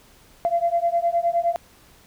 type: beating tone pair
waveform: sine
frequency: 680 / 689.7 Hz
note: F5 / F5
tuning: -46 / -22 cents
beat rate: 9.7 Hz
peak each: -21 dBFS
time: 0.45-1.56 s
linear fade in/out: 0 ms
effects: tanh soft clip ceiling -11 dBFS + pink hiss -53 dBFS RMS until 2.06 s